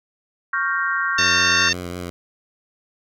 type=chord; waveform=sine; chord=G half-diminished seventh; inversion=second; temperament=equal; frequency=1108.7 / 1396.9 / 1568 / 1864.7 Hz; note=Db6 / F6 / G6 / Bb6; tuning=0 / 0 / 0 / 0 cents; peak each=-25 / -24 / -23 / -27 dBFS; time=0.53-1.69 s; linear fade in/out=5 ms
type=harmonic tone; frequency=903 Hz; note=A5; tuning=45 cents sharp; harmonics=2 / 3 / 4 / 5 / 6 / 7; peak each=-21 / -23 / -24 / -25 / -26 / -26 dBFS; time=1.18-1.73 s; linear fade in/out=5 ms
type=tone with vibrato; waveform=10% pulse; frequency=88.7 Hz; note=F2; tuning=27 cents sharp; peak=-20 dBFS; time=1.19-2.1 s; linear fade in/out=0 ms; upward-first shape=sine; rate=5.4 Hz; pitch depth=28 cents each way
effects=none